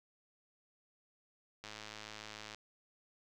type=click train; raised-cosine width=0.2 ms; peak=-29 dBFS; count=98; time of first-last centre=1.64-2.547 s; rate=107 Hz; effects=none